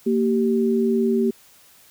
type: tone pair together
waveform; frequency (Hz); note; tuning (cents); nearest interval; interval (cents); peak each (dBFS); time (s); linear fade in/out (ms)
sine; 230.5 / 388; A#3 / G4; -19 / -18; major sixth; 901; -19 / -20; 0.06-1.31; 10
effects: white hiss -52 dBFS RMS until 1.9 s